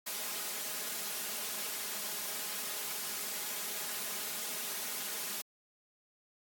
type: noise with comb filter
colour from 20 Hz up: white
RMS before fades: -38 dBFS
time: 0.06-5.42 s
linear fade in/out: 10 ms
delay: 4.8 ms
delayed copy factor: +0.65
effects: high-pass 200 Hz 12 dB/octave + AAC 64 kbps